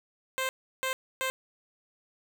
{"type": "tone bursts at uneven times", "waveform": "10% pulse", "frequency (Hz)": 523.3, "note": "C5", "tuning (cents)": 0, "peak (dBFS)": -20, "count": 3, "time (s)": [[0.38, 0.49], [0.83, 0.93], [1.21, 1.3]], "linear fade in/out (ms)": 0, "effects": []}